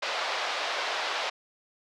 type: band-pass noise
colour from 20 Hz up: pink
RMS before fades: -31 dBFS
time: 0.02-1.3 s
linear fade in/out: 10 ms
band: 560 to 4800 Hz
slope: 24 dB/octave
effects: none